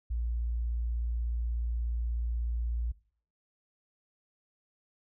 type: tone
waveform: sine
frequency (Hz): 58.27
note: A#1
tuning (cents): 0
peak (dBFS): -29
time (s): 0.1-2.92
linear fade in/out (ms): 10
effects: noise-tail reverb RT60 0.5 s tail -21 dB re dry